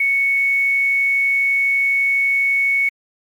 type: tone with quantisation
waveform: sine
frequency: 2217 Hz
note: C#7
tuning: in tune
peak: -14 dBFS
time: 0-2.89 s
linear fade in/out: 5 ms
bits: 7
effects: Opus 32 kbps